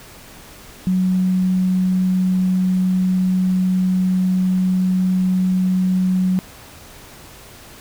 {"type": "tone", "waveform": "sine", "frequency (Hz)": 185, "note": "F#3", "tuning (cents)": 0, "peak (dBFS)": -14, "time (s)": [0.87, 6.39], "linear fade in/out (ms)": 0, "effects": ["pink hiss -41 dBFS RMS until 7.8 s"]}